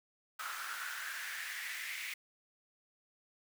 pink noise with high-pass filter sweep, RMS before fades -42 dBFS, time 0.39-2.14 s, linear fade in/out 5 ms, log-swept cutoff 1300 to 2200 Hz, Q 4.8, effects none

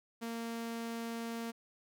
sawtooth tone, 230.6 Hz, A#3, 19 cents flat, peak -34 dBFS, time 0.21-1.52 s, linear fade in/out 20 ms, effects none

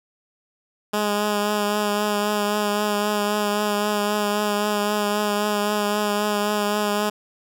10% pulse tone with vibrato, 207.7 Hz, G#3, in tune, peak -12 dBFS, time 0.93-7.1 s, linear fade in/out 10 ms, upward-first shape triangle, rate 3.8 Hz, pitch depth 25 cents each way, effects none

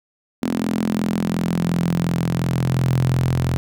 sawtooth tone with high-pass filter sweep, 42.81 Hz, F1, 34 cents flat, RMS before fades -20 dBFS, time 0.42-3.57 s, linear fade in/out 0 ms, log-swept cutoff 240 to 110 Hz, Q 5.2, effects none

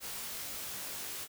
white noise with comb filter, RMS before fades -41 dBFS, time 0-1.28 s, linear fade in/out 50 ms, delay 19 ms, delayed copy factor -0.85, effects none

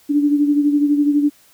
sine beating tone pair, 289.8 / 301.8 Hz, D4 / D4, -23 / +47 cents, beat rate 12 Hz, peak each -13 / -21 dBFS, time 0.09-1.3 s, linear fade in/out 20 ms, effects white hiss -52 dBFS RMS until 1.53 s

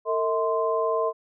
sine tone cluster, 453.8 / 642 / 1040 Hz, A#4 / E5 / C6, -47 / -46 / -11 cents, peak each -25 / -26 / -27 dBFS, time 0.05-1.13 s, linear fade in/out 50 ms, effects none

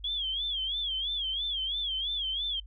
sine tone with vibrato, 3301 Hz, G#7, 11 cents flat, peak -29 dBFS, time 0.04-2.6 s, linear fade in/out 5 ms, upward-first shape sine, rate 3 Hz, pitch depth 130 cents each way, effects noise-tail reverb RT60 0.1 s tail -26 dB re dry + added 50 Hz sine -44 dBFS peak until 2.66 s

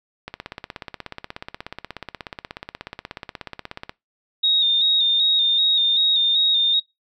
click train, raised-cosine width 0.3 ms, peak -15 dBFS, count 61, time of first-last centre 0.28-3.894 s, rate 16.6 Hz
sine tone with vibrato, 3700 Hz, A#7, 14 cents flat, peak -15 dBFS, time 4.43-6.8 s, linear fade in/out 10 ms, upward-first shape square, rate 2.6 Hz, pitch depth 34 cents each way
effects noise-tail reverb RT60 0.2 s tail -22 dB re dry

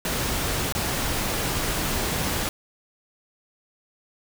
pink noise with dropouts, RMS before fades -26 dBFS, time 0.05-2.49 s, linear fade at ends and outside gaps 1 ms, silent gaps 0.724-0.75 s, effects none

